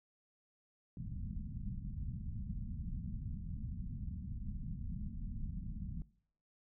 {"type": "low-pass noise", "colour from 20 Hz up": "pink", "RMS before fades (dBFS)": -42, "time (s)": [0.97, 6.02], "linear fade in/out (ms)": 2, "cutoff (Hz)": 220, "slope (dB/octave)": 48, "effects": ["noise-tail reverb RT60 0.6 s tail -21 dB re dry"]}